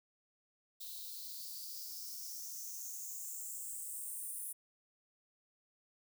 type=noise with high-pass filter sweep; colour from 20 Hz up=violet; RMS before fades=-45 dBFS; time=0.8-4.53 s; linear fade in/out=10 ms; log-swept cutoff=3800 to 9800 Hz; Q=5.8; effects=none